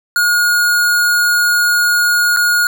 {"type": "tone with dropouts", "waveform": "square", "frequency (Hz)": 1437, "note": "F6", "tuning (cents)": 49, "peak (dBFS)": -11, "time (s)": [0.16, 2.67], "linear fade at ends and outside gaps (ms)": 1, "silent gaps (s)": [2.364, 2.37], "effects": []}